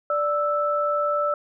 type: tone pair together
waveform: sine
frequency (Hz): 587.3 / 1318.4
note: D5 / E6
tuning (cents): 0 / 0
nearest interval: octave + major second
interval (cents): 1400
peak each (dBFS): -23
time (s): 0.1-1.34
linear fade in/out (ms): 2
effects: none